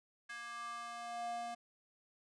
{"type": "tone with high-pass filter sweep", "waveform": "square", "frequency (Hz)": 235.6, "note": "A#3", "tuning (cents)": 19, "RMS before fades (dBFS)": -44, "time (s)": [0.29, 1.55], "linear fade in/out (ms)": 10, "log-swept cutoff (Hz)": [1600, 560], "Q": 4, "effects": ["resampled to 22050 Hz"]}